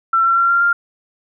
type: tone with pitch steps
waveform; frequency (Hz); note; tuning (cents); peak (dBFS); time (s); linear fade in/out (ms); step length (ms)
sine; 1346 / 1358.5 / 1371.1 / 1383.8 / 1396.7; E6 / F6 / F6 / F6 / F6; +36 / -48 / -32 / -16 / 0; -11; 0.13-0.73; 5; 120
effects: none